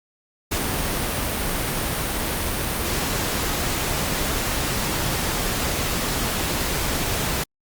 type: noise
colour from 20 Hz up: pink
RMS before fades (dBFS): -24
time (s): 0.51-7.44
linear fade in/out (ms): 10
effects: Opus 48 kbps